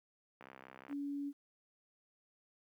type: click train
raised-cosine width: 0.5 ms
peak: -37 dBFS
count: 35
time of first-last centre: 0.41-0.928 s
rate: 65.7 Hz
type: tone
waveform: sine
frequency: 283.8 Hz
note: C#4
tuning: 41 cents sharp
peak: -37 dBFS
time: 0.88-1.33 s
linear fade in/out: 50 ms
effects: high-pass 150 Hz 12 dB/octave + 12-bit